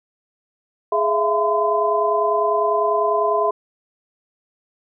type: tone cluster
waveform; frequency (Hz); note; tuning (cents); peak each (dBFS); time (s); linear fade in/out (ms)
sine; 417.4 / 658 / 688 / 1019; G#4 / E5 / F5 / C6; +9 / -3 / -26 / -46; -21 / -21 / -25 / -20; 0.92-3.51; 5
effects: none